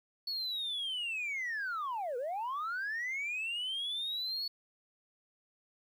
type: linear two-way sweep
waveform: sine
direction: down then up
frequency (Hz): 4437 to 465.6 to 4437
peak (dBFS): -32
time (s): 0.27-4.48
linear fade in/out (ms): 5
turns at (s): 2.17
effects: tanh soft clip ceiling -32 dBFS + 11-bit